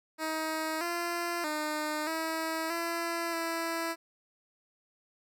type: tone with pitch steps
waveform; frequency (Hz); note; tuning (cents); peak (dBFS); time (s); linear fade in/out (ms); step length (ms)
10% pulse; 316.2 / 344.3 / 304.3 / 322.5 / 337.3 / 331.4; D#4 / F4 / D#4 / E4 / E4 / E4; +28 / -25 / -38 / -38 / +40 / +9; -23; 0.18-3.96; 50; 630
effects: none